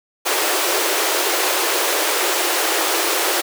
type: high-pass noise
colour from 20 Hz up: pink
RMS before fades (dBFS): -19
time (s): 0.25-3.42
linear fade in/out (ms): 20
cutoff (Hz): 320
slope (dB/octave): 96
effects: none